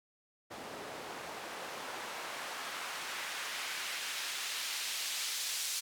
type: noise with band-pass filter sweep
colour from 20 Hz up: white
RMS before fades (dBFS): -40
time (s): 0.5-5.81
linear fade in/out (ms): 20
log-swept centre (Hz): 430 to 5000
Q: 0.74
effects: none